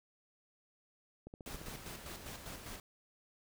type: click train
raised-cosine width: 2 ms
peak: -35 dBFS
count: 8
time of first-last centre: 1.27-1.753 s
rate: 14.5 Hz
type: noise with tremolo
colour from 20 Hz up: pink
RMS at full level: -46 dBFS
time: 1.46-2.8 s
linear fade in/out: 2 ms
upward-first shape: square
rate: 5 Hz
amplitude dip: 45%
effects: none